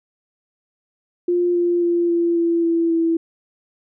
sine tone with pitch steps, 351.7 / 348.1 / 344.5 / 340.9 / 337.4 / 333.9 / 330.4 Hz, F4 / F4 / F4 / F4 / E4 / E4 / E4, +12 / -6 / -24 / -42 / +40 / +22 / +4 cents, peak -15 dBFS, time 1.28-3.17 s, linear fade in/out 5 ms, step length 270 ms, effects none

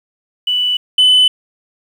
sine tone pair in turn, 2971 / 3011 Hz, F#7 / F#7, +6 / +30 cents, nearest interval unison, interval 24 cents, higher second, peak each -12 / -4 dBFS, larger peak second, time 0.47-0.77 / 0.98-1.28 s, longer neither, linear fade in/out 5 ms, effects tanh soft clip ceiling -5 dBFS + 7-bit

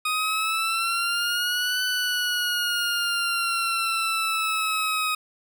20% pulse exponential two-way sweep, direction up then down, 1244.5 to 1500 to 1258 Hz, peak -18 dBFS, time 0.05-5.15 s, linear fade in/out 5 ms, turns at 1.82 s, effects 10-bit

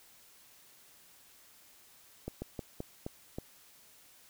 slowing click train, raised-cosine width 2 ms, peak -24 dBFS, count 6, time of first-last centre 2.28-3.385 s, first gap 140 ms, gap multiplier 1.23, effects white hiss -60 dBFS RMS until 4.29 s

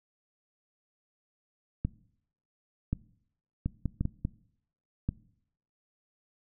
two click trains, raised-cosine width 5 ms, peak -17 / -16 dBFS, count 4 / 4, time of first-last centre 3.66-4.251 / 1.85-5.09 s, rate 5.08 / 0.926 Hz, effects noise-tail reverb RT60 0.7 s tail -21 dB re dry

